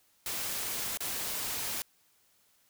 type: noise with dropouts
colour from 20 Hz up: white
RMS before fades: -35 dBFS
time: 0.26-1.82 s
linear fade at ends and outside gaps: 1 ms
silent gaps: 0.973-1.005 s
effects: white hiss -68 dBFS RMS until 2.69 s